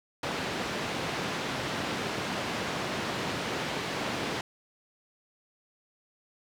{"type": "band-pass noise", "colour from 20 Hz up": "pink", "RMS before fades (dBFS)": -33, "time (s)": [0.23, 4.41], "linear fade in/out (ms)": 2, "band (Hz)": [160, 4200], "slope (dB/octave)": 12, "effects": []}